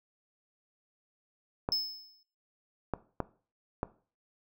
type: clicks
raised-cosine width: 1 ms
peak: -16 dBFS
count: 4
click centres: 1.689 / 2.937 / 3.203 / 3.831 s
type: tone with exponential decay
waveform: triangle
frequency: 5220 Hz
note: E8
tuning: 18 cents flat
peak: -24 dBFS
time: 1.72-2.23 s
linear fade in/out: 1 ms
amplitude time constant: 110 ms
effects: noise-tail reverb RT60 0.4 s tail -18 dB re dry